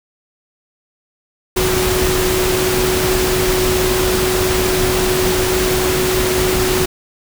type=tone in noise; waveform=sine; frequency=370 Hz; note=F#4; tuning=in tune; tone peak=-16 dBFS; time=1.56-6.86 s; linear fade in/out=10 ms; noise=pink; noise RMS=-18 dBFS; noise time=1.56-6.86 s; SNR=-1 dB; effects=none